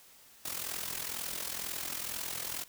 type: noise with amplitude modulation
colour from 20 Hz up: white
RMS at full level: -35 dBFS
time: 0.45-2.64 s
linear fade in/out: 5 ms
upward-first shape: sine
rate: 42.1 Hz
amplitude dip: 70%
effects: white hiss -58 dBFS RMS until 2.68 s